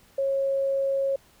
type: tone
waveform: sine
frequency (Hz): 546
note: C#5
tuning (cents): -26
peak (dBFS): -22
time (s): 0.18-1.16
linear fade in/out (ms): 5
effects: pink hiss -58 dBFS RMS until 1.4 s